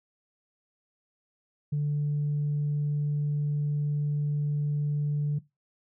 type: tone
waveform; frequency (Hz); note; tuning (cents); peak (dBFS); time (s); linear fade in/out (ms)
sine; 146.83; D3; 0; -23; 1.72-5.39; 10
effects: noise-tail reverb RT60 0.2 s tail -18 dB re dry + tanh soft clip ceiling -22 dBFS